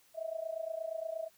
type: tone with amplitude modulation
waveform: sine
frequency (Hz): 649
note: E5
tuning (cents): -27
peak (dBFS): -32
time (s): 0.14-1.3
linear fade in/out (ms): 50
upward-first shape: sine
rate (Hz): 28.5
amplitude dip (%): 85
effects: white hiss -66 dBFS RMS until 1.37 s